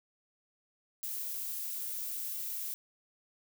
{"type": "noise", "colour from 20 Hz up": "violet", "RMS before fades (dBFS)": -38, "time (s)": [1.03, 2.74], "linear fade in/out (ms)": 0, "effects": []}